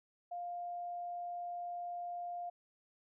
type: tone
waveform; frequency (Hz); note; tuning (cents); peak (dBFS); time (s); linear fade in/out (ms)
sine; 702; F5; +9; -39; 0.31-2.5; 10
effects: none